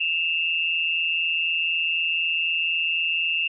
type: tone pair together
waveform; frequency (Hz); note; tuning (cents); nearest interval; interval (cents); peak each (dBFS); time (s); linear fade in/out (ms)
sine; 2630 / 2794; E7 / F7; -5 / 0; minor second; 105; -24; 0-3.48; 10
effects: none